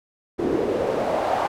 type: noise with band-pass filter sweep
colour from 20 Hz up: pink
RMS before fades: -23 dBFS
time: 0.38-1.48 s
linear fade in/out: 20 ms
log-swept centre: 330 to 820 Hz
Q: 3.2
effects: none